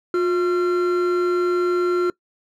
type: tone pair together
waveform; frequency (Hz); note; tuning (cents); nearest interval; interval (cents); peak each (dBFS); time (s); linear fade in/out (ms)
triangle; 356.9 / 1367.9; F4 / F6; +38 / -36; octave + major seventh; 2326; -14 / -22; 0.14-2.1; 2
effects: noise-tail reverb RT60 0.1 s tail -23 dB re dry + tanh soft clip ceiling -13 dBFS